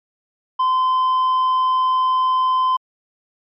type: tone with tanh clipping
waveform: triangle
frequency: 1029 Hz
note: C6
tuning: 29 cents flat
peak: -15 dBFS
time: 0.59-2.77 s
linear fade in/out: 10 ms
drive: 8 dB
effects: MP3 48 kbps